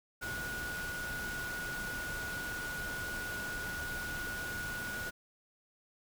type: tone in noise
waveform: sine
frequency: 1455 Hz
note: F#6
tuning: 29 cents flat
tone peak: -38 dBFS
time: 0.21-5.11 s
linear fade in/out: 20 ms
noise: pink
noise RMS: -43 dBFS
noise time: 0.21-5.11 s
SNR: +2 dB
effects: none

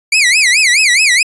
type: tone with vibrato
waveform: sawtooth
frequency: 2230 Hz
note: C#7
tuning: 10 cents sharp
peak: -4 dBFS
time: 0.12-1.23 s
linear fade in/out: 5 ms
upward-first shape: sine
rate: 4.7 Hz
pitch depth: 260 cents each way
effects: resampled to 24000 Hz

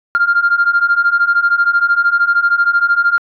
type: beating tone pair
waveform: sine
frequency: 1391 / 1404 Hz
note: F6 / F6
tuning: -7 / +9 cents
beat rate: 13 Hz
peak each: -13 / -11 dBFS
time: 0.15-3.18 s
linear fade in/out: 0 ms
effects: tanh soft clip ceiling -4 dBFS

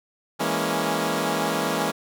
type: chord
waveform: 10% pulse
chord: A# half-diminished seventh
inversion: second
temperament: equal with one note detuned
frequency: 164.81 / 206.5 / 233.1 / 277.2 Hz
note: E3 / G#3 / A#3 / C#4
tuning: 0 / -10 / 0 / 0 cents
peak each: -20 dBFS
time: 0.39-1.92 s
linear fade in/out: 20 ms
effects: none

